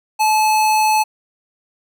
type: tone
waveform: square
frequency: 863 Hz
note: A5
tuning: 34 cents flat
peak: -13 dBFS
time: 0.19-1.04 s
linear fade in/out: 20 ms
effects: none